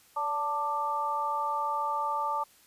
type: tone cluster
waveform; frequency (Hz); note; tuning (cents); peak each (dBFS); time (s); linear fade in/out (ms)
sine; 575 / 887 / 1181; D5 / A5 / D6; -37 / +14 / +9; -39 / -30 / -31; 0.16-2.44; 10
effects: white hiss -60 dBFS RMS until 2.66 s + resampled to 32000 Hz